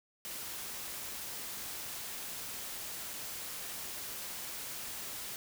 white noise with dropouts, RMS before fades -42 dBFS, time 0.25-5.36 s, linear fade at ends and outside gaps 0 ms, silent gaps 3.134-3.138 s, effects none

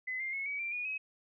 sine tone with pitch steps, 2026 / 2105 / 2187 / 2271 / 2360 / 2451 / 2547 Hz, B6 / C7 / C#7 / C#7 / D7 / D#7 / D#7, +44 / +10 / -24 / +41 / +8 / -27 / +40 cents, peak -34 dBFS, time 0.07-0.98 s, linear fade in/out 10 ms, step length 130 ms, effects none

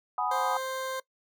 sine chord, G# minor seventh, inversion third, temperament equal, 740 / 830.6 / 987.8 / 1244.5 Hz, F#5 / G#5 / B5 / D#6, 0 / 0 / 0 / 0 cents, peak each -32 dBFS, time 0.18-0.57 s, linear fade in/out 2 ms
20% pulse tone, 524 Hz, C5, 2 cents sharp, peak -27 dBFS, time 0.31-1 s, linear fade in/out 5 ms
effects noise-tail reverb RT60 0.1 s tail -20 dB re dry

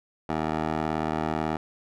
15% pulse tone with band-pass filter, 78.3 Hz, D#2, 11 cents sharp, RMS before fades -28 dBFS, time 0.29-1.57 s, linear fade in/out 5 ms, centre 700 Hz, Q 0.88, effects none

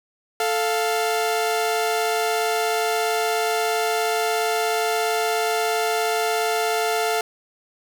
sawtooth tone pair together, 440 / 698.5 Hz, A4 / F5, 0 / 0 cents, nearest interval minor sixth, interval 800 cents, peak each -19 dBFS, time 0.4-7.21 s, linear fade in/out 2 ms, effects none

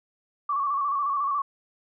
sine tone with vibrato, 1133 Hz, C#6, 37 cents sharp, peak -23 dBFS, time 0.49-1.42 s, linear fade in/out 5 ms, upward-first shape square, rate 14 Hz, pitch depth 51 cents each way, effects none

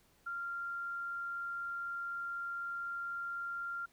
sine tone, 1388 Hz, F6, 11 cents flat, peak -37 dBFS, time 0.26-3.86 s, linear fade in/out 10 ms, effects pink hiss -69 dBFS RMS until 3.92 s

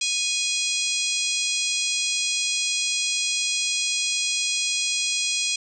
harmonic tone with a mistuned harmonic, 827 Hz, G#5, 8 cents flat, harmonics 3 / 4 / 5 / 6 / 7 / 8 / 9 / 10, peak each -28 / -29 / -30 / -31 / -31 / -32 / -33 / -33 dBFS, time 0.01-5.56 s, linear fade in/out 5 ms, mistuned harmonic 9, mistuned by -19 cents, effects none

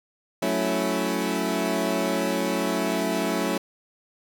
20% pulse chord, F# minor seventh, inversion none, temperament equal, 185 / 220 / 277.2 / 329.6 Hz, F#3 / A3 / C#4 / E4, 0 / 0 / 0 / 0 cents, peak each -24 dBFS, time 0.42-3.58 s, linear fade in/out 5 ms, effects none

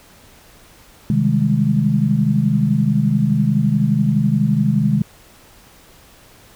sine chord, Ab major seventh, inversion first, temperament equal, 130.81 / 155.56 / 196 / 207.7 Hz, C3 / Eb3 / G3 / Ab3, 0 / 0 / 0 / 0 cents, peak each -19 / -18 / -23 / -17 dBFS, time 1.1-5.02 s, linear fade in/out 2 ms, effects pink hiss -47 dBFS RMS until 6.55 s

